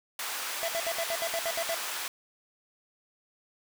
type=high-pass noise; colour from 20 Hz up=pink; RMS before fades=-35 dBFS; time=0.19-2.08 s; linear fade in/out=2 ms; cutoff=960 Hz; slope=12 dB/octave
type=tone bursts; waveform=square; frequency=668 Hz; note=E5; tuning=23 cents sharp; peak=-30 dBFS; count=10; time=0.63-1.744 s; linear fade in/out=0 ms; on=52 ms; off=66 ms
effects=none